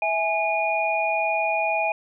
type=tone cluster; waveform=sine; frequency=655 / 833 / 2443 Hz; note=E5 / G#5 / D#7; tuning=-11 / +5 / -32 cents; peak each=-25 dBFS; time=0.02-1.92 s; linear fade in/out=2 ms; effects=none